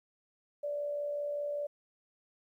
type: tone with amplitude modulation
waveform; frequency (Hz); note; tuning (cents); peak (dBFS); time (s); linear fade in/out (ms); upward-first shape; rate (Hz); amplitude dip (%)
sine; 582; D5; -16; -31; 0.63-1.67; 10; sine; 65.1; 35
effects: 12-bit